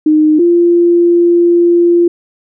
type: tone pair in turn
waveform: sine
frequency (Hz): 307.6 / 345.3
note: D#4 / F4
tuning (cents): -20 / -20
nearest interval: major second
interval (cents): 200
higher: second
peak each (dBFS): -5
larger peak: neither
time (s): 0.06-0.39 / 0.39-2.08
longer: second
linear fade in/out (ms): 5
effects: none